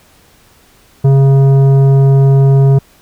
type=tone with tanh clipping; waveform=sine; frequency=136.6 Hz; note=C#3; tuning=25 cents flat; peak=-6 dBFS; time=1.04-2.79 s; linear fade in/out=10 ms; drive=11 dB; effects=pink hiss -47 dBFS RMS until 3.01 s